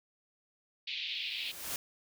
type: band-pass noise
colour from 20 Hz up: pink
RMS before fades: -38 dBFS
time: 0.87-1.52 s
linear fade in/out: 10 ms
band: 2400 to 4200 Hz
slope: 48 dB/octave
type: noise with exponential growth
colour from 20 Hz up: white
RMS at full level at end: -35 dBFS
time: 1.07-1.76 s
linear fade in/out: 1 ms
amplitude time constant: 150 ms
effects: none